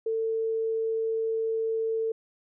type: tone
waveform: sine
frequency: 447.6 Hz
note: A4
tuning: 30 cents sharp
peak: -25 dBFS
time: 0.06-2.12 s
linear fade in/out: 5 ms
effects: none